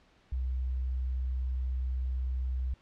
sine tone, 63.7 Hz, C2, 46 cents flat, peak -29 dBFS, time 0.32-2.74 s, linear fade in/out 5 ms, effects pink hiss -64 dBFS RMS until 2.81 s + low-pass 4000 Hz 12 dB/octave

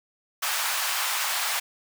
pink high-pass noise, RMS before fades -27 dBFS, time 0.42-1.6 s, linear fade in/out 10 ms, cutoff 860 Hz, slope 24 dB/octave, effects none

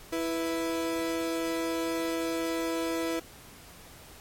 35% pulse tone pair together, 329.6 / 493.9 Hz, E4 / B4, 0 / 0 cents, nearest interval perfect fifth, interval 700 cents, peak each -28 / -32 dBFS, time 0.12-3.2 s, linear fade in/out 10 ms, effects pink hiss -50 dBFS RMS until 4.2 s + MP3 64 kbps

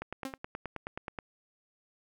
click train, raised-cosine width 0.5 ms, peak -22 dBFS, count 12, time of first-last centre 0.02-1.188 s, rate 9.42 Hz
sawtooth tone with exponential decay, 266.6 Hz, C4, 33 cents sharp, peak -29 dBFS, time 0.25-0.38 s, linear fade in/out 2 ms, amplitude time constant 27 ms
effects none

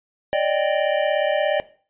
square tone cluster, 576 / 613 / 784 Hz, D5 / D#5 / G5, -34 / -26 / 0 cents, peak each -23 / -22 / -27 dBFS, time 0.33-1.6 s, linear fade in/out 0 ms, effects noise-tail reverb RT60 0.4 s tail -17 dB re dry + resampled to 8000 Hz

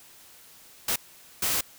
white noise bursts at uneven times, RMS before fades -26 dBFS, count 2, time 0.88-0.96 / 1.42-1.61 s, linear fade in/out 5 ms, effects white hiss -52 dBFS RMS until 1.78 s

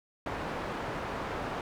white low-pass noise, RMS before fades -36 dBFS, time 0.26-1.61 s, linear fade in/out 2 ms, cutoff 1100 Hz, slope 12 dB/octave, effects none

